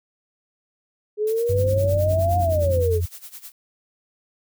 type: exponential two-way sweep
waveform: sine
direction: up then down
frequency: 415.3 to 714 to 415.3 Hz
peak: -19 dBFS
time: 1.17-3.01 s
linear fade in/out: 50 ms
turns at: 2.39 s
type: noise with tremolo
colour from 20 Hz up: blue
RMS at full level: -37 dBFS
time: 1.27-3.52 s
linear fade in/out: 2 ms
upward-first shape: sine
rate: 9.7 Hz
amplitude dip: 85%
type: tone with pitch glide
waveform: sine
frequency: 97.1 to 87.01 Hz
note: G2 to F2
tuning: -16 to -6 cents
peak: -20 dBFS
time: 1.49-3.06 s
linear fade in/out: 10 ms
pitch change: -190 cents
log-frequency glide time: 1.81-2.49 s
type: low-pass noise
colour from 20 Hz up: pink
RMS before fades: -34 dBFS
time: 1.5-2.84 s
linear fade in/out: 50 ms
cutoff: 360 Hz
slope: 96 dB/octave
effects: none